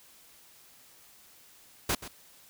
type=noise with echo; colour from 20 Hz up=pink; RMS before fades=-28 dBFS; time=1.89-1.95 s; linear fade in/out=5 ms; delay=130 ms; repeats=1; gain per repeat=-14 dB; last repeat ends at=2.08 s; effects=white hiss -57 dBFS RMS until 2.49 s